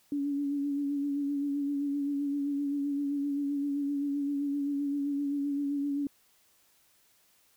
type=tone with vibrato; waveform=sine; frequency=283.9 Hz; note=C#4; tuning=41 cents sharp; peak=-28 dBFS; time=0.12-6.07 s; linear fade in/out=2 ms; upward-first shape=sine; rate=7.7 Hz; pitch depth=30 cents each way; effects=white hiss -66 dBFS RMS until 7.56 s